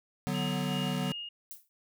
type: chord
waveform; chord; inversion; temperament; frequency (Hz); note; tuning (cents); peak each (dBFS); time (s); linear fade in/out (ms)
square; B minor; first; equal; 146.83 / 185 / 246.9; D3 / F#3 / B3; 0 / 0 / 0; -35 / -34 / -36; 0.27-1.12; 0
type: tone with tremolo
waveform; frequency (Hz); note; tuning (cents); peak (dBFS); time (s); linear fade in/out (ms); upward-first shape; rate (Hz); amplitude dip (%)
sine; 2849; F7; +34; -36; 0.34-1.29; 5; sine; 2.7; 60
type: noise with exponential decay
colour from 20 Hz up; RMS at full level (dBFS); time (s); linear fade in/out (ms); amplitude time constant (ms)
violet; -40; 1.51-1.69; 0; 39
effects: none